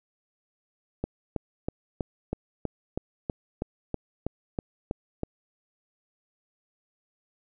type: click train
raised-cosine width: 2 ms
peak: -15 dBFS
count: 14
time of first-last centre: 1.04-5.234 s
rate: 3.1 Hz
effects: none